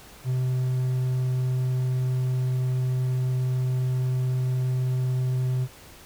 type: tone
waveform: triangle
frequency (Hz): 127.9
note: C3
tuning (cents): -39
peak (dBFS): -20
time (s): 0.24-5.68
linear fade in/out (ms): 50
effects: pink hiss -48 dBFS RMS until 6.05 s